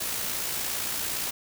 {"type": "noise with amplitude modulation", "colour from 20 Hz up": "white", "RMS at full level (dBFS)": -29, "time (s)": [0, 1.31], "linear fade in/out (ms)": 10, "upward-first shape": "sine", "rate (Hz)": 57.5, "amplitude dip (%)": 35, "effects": []}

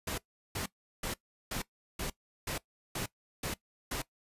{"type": "noise bursts", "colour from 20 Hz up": "pink", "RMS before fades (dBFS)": -36, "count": 9, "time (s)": [0.07, 4.02], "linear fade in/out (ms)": 5, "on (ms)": 110, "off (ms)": 370, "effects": ["noise-tail reverb RT60 0.1 s tail -19 dB re dry", "resampled to 32000 Hz"]}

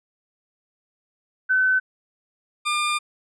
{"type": "tone pair in turn", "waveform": ["sine", "20% pulse"], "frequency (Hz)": [1518, 1202.2], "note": ["F#6", "D6"], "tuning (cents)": [44, 40], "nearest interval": "major third", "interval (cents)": 404, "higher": "first", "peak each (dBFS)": -16, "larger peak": "neither", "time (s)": [[1.49, 1.8], [2.65, 2.99]], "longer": "second", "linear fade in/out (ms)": 20, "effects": ["resampled to 22050 Hz"]}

